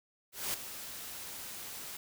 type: noise with ADSR envelope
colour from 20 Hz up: white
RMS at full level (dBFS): -33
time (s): 0.32-1.97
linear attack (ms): 220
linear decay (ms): 4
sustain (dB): -11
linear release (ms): 3
effects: none